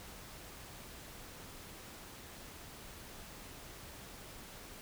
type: silence
effects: pink hiss -51 dBFS RMS until 4.81 s